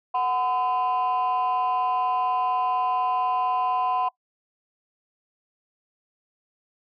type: tone pair together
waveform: sine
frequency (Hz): 740 / 1015.8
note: F#5 / B5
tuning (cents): 0 / +48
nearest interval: perfect fourth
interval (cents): 548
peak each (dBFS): -22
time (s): 0.14-4.09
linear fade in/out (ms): 10
effects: noise-tail reverb RT60 0.1 s tail -21 dB re dry + tanh soft clip ceiling -18 dBFS